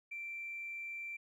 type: tone with tanh clipping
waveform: triangle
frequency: 2349 Hz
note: D7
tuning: in tune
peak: -40 dBFS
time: 0.11-1.17 s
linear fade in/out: 10 ms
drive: 1 dB
effects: none